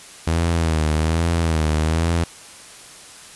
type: tone with vibrato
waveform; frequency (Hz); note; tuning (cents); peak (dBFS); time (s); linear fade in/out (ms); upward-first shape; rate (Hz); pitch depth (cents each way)
sawtooth; 80.7; E2; -36; -13; 0.27-2.24; 5; sine; 1.2; 79
effects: white hiss -41 dBFS RMS until 3.35 s + resampled to 24000 Hz